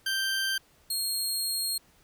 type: tone pair in turn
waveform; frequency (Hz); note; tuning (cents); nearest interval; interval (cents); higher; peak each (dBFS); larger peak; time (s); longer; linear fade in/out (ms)
20% pulse; 1568 / 4257; G6 / C8; 0 / +29; octave + perfect fourth; 1729; second; -22; neither; 0.06-0.58 / 0.9-1.78; second; 5
effects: pink hiss -62 dBFS RMS until 2.03 s